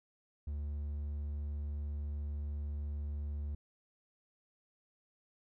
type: tone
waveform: triangle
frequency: 73.1 Hz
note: D2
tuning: 7 cents flat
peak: -34 dBFS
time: 0.47-3.55 s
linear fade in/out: 5 ms
effects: none